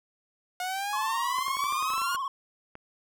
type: exponential sweep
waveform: sawtooth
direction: up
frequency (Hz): 720 to 1440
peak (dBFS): -26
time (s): 0.6-2.16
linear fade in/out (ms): 2
type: tone with vibrato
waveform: triangle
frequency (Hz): 1078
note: C#6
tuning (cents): -49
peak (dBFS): -27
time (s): 0.93-2.28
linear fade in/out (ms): 2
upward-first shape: sine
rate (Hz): 19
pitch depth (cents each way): 79
type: clicks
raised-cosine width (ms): 0.5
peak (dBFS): -28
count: 12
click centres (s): 1.385 / 1.482 / 1.569 / 1.64 / 1.725 / 1.826 / 1.903 / 1.936 / 1.979 / 2.017 / 2.148 / 2.754
effects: none